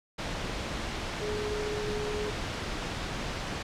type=tone in noise; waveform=sine; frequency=420.5 Hz; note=G#4; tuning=22 cents sharp; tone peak=-32 dBFS; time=1.21-2.31 s; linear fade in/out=10 ms; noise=pink; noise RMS=-34 dBFS; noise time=0.18-3.63 s; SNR=-1 dB; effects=low-pass 5000 Hz 12 dB/octave